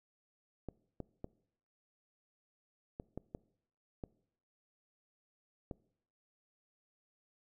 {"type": "clicks", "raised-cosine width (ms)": 2, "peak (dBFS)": -28, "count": 8, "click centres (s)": [0.687, 1.003, 1.244, 2.999, 3.176, 3.349, 4.038, 5.712], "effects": ["noise-tail reverb RT60 0.7 s tail -22 dB re dry"]}